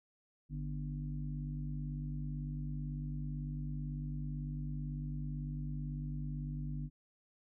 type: harmonic tone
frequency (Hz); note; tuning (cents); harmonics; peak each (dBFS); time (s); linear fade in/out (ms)
49; G1; 0; 1 / 3 / 5 / 6; -42 / -39 / -46 / -53; 0.49-6.9; 50
effects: none